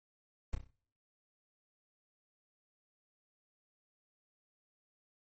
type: noise with echo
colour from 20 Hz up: brown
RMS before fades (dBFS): -32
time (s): 0.53-0.55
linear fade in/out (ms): 2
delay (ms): 31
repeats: 5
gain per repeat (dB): -7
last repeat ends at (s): 0.705
effects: noise-tail reverb RT60 0.6 s tail -26 dB re dry + MP3 32 kbps